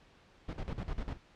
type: noise with tremolo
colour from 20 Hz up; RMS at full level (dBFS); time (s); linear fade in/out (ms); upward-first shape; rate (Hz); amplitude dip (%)
brown; -35; 0.48-1.18; 10; square; 10; 80
effects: pink hiss -62 dBFS RMS until 1.35 s + low-pass 4000 Hz 12 dB/octave